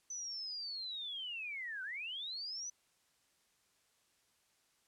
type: linear two-way sweep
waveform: sine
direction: down then up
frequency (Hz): 6060 to 1480 to 6060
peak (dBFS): -40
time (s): 0.1-2.7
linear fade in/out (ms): 5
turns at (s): 1.83
effects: white hiss -74 dBFS RMS until 4.87 s + low-pass 10000 Hz 12 dB/octave